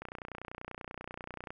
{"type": "click train", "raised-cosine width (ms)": 0.5, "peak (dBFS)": -26, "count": 46, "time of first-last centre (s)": [0.02, 1.505], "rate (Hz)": 30.3, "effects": []}